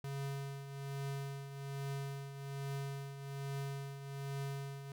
square tone with tremolo, 138.59 Hz, C#3, in tune, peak -38 dBFS, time 0.04-4.92 s, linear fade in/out 2 ms, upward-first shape triangle, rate 1.2 Hz, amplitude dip 65%, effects none

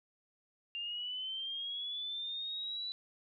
sine linear sweep, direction up, 2785 to 3974 Hz, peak -37 dBFS, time 0.75-2.92 s, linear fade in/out 0 ms, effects none

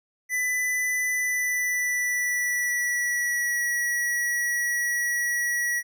square tone with pitch glide, 1996 to 1925.8 Hz, B6 to B6, +18 to -44 cents, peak -24 dBFS, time 0.29-5.83 s, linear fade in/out 50 ms, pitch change -62 cents, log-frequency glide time 1.12-3.63 s, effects none

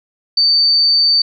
sine tone, 4578 Hz, D8, 45 cents flat, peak -9 dBFS, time 0.37-1.22 s, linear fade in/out 5 ms, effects none

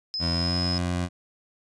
sine tone, 5100 Hz, D#8, 42 cents sharp, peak -27 dBFS, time 0.14-0.78 s, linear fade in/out 0 ms
20% pulse tone with pitch glide, 84.1 to 88.64 Hz, E2 to F2, +35 to +26 cents, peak -20 dBFS, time 0.19-1.09 s, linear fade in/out 50 ms, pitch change +91 cents, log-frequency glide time 0.32-0.57 s
effects resampled to 22050 Hz

